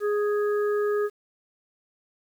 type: harmonic tone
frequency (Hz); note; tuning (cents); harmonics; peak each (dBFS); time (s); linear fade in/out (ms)
415.3; G#4; 0; 1 / 3 / 4; -22 / -34 / -37; 0-1.1; 50
effects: 9-bit